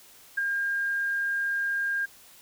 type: tone with ADSR envelope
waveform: sine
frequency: 1609 Hz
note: G6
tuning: 45 cents sharp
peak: -22 dBFS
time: 0.37-2.06 s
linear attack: 11 ms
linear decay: 15 ms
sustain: -3 dB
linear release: 14 ms
effects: white hiss -53 dBFS RMS until 2.41 s